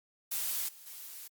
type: noise with level steps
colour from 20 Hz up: blue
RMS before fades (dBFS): -34 / -53 / -46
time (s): 0.31-1.28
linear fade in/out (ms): 10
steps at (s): 0.68 / 0.86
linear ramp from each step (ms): 10
effects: Opus 48 kbps